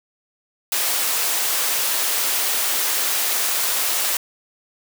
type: high-pass noise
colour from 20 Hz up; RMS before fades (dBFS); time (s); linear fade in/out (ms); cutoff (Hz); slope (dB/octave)
white; -21; 0.72-4.17; 2; 450; 12
effects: none